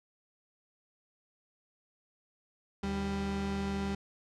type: tone pair together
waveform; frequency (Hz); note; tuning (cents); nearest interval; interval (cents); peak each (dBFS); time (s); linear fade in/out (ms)
35% pulse; 76.4 / 197.47; D#2 / G3; -31 / +13; octave + major third; 1644; -37 / -31; 2.83-3.95; 5
effects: low-pass 6000 Hz 12 dB/octave